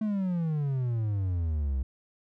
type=exponential sweep; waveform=triangle; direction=down; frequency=220 to 63.6 Hz; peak=-24 dBFS; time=0.01-1.83 s; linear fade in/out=5 ms; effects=none